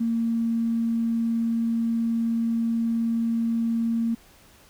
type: tone with tanh clipping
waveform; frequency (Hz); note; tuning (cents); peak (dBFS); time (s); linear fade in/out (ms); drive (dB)
triangle; 229.7; A#3; -25; -21; 0-4.15; 10; 3
effects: pink hiss -54 dBFS RMS until 4.69 s